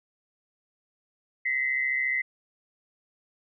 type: tone pair together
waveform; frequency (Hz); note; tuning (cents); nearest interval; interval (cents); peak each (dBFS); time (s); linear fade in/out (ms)
sine; 1918 / 2052; A#6 / C7; +49 / -34; minor second; 117; -31 / -25; 1.45-2.22; 10
effects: none